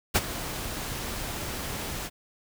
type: noise with ADSR envelope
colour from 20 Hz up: pink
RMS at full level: -19 dBFS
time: 0.14-2.1 s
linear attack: 21 ms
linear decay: 35 ms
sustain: -15 dB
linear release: 42 ms
effects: none